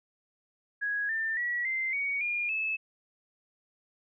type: tone with pitch steps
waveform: sine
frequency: 1661.2 / 1790.7 / 1930.4 / 2081 / 2243 / 2418 / 2607 Hz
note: G#6 / A6 / B6 / C7 / C#7 / D7 / E7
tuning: 0 / +30 / -40 / -10 / +20 / +50 / -20 cents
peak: -28 dBFS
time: 0.81-2.77 s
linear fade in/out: 20 ms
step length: 280 ms
effects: none